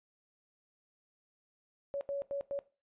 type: tone bursts at uneven times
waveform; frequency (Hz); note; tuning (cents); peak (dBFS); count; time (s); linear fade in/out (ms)
sine; 561; C#5; +21; -33; 4; 1.94-2.01 / 2.09-2.22 / 2.31-2.41 / 2.51-2.59; 0
effects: noise-tail reverb RT60 0.3 s tail -17 dB re dry + resampled to 8000 Hz